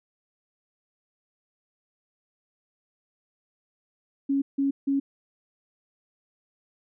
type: tone bursts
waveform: sine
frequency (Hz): 276.3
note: C#4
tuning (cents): -6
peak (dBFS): -21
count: 3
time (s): 4.29-5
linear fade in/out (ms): 10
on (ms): 130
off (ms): 160
effects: none